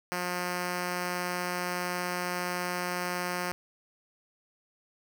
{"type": "tone", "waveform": "5% pulse", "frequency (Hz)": 178.5, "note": "F3", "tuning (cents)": 38, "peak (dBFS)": -19, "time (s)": [0.12, 3.52], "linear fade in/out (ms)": 0, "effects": []}